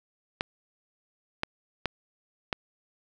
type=clicks; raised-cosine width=0.3 ms; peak=-11 dBFS; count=4; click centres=0.409 / 1.434 / 1.857 / 2.528 s; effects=none